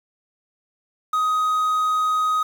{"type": "tone with quantisation", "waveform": "triangle", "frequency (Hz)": 1255, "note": "D#6", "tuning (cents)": 15, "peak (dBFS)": -16, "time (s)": [1.13, 2.43], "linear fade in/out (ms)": 5, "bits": 7, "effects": []}